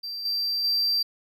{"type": "tone with level steps", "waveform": "triangle", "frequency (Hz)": 4699, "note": "D8", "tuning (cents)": 0, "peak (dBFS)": [-30, -23, -20], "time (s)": [0.03, 1.03], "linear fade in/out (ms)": 10, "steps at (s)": [0.25, 0.64], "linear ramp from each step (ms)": 5, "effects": []}